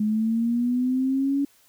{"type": "linear sweep", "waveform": "sine", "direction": "up", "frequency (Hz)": [210, 282.7], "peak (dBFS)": -20, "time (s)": [0, 1.45], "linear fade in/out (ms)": 5, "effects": ["white hiss -59 dBFS RMS until 1.68 s"]}